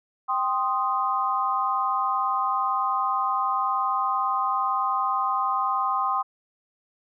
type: chord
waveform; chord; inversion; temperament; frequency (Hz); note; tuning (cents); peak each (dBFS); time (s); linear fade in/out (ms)
sine; C minor; second; equal; 784 / 1046.5 / 1244.5; G5 / C6 / Eb6; 0 / 0 / 0; -28 / -25 / -26; 0.28-6.23; 20
effects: none